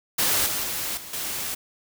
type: noise with level steps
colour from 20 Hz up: white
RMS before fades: -22 / -27 / -29 / -39 / -30 dBFS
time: 0.18-1.55 s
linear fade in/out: 10 ms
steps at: 0.46 / 0.63 / 0.97 / 1.13 s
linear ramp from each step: 5 ms
effects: none